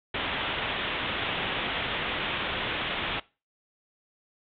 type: low-pass noise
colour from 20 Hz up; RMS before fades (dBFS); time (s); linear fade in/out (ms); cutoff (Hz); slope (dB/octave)
white; -31; 0.14-3.2; 5; 3600; 96
effects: noise-tail reverb RT60 0.3 s tail -21 dB re dry